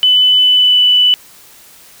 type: tone with pitch glide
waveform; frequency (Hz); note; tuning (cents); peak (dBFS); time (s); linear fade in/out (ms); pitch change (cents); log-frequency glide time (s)
sine; 3002 to 2981; F#7 to F#7; +24 to +12; -6; 0.03-1.14; 0; -12; 0.46-0.81
effects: white hiss -41 dBFS RMS until 2 s